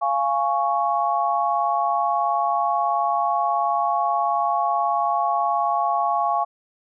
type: chord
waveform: sine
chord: Db major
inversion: first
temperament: just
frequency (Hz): 693 / 831.5 / 1108.7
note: F5 / Ab5 / Db6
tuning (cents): -14 / +2 / 0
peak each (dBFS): -23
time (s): 0.01-6.45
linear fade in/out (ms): 20
effects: none